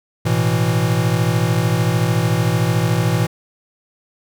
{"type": "chord", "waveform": "square", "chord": "A suspended second", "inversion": "none", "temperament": "equal", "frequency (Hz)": [110, 123.47, 164.81], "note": ["A2", "B2", "E3"], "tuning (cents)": [0, 0, 0], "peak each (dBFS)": -20, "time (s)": [0.25, 3.27], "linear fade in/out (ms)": 10, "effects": []}